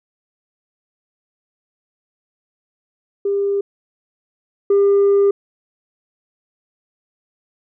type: tone pair in turn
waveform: sine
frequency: 400 / 400 Hz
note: G4 / G4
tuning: +35 / +35 cents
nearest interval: unison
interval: 0 cents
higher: neither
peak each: -15 / -8 dBFS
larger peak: second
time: 3.25-3.61 / 4.7-5.31 s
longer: second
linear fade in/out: 5 ms
effects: tanh soft clip ceiling -9 dBFS